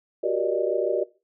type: tone cluster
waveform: sine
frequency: 365 / 391.5 / 473.3 / 580 / 614 Hz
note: F#4 / G4 / A#4 / D5 / D#5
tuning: -24 / -2 / +26 / -22 / -23 cents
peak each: -28 dBFS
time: 0.23-1.04 s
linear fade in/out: 10 ms
effects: noise-tail reverb RT60 0.3 s tail -19 dB re dry